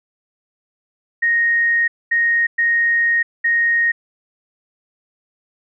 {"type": "tone bursts at uneven times", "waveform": "sine", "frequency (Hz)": 1864.7, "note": "A#6", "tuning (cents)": 0, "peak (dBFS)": -13, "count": 4, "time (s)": [[1.22, 1.88], [2.11, 2.47], [2.58, 3.23], [3.44, 3.92]], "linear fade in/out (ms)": 10, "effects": []}